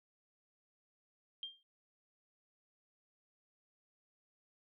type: tone with exponential decay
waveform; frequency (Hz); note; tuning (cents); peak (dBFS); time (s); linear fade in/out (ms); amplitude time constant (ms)
sine; 3190; G7; +30; -37; 1.43-1.63; 1; 42
effects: noise-tail reverb RT60 0.3 s tail -24 dB re dry